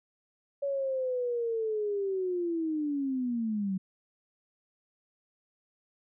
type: linear sweep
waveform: sine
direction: down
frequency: 565 to 185 Hz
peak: -28 dBFS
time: 0.62-3.78 s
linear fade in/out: 10 ms
effects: none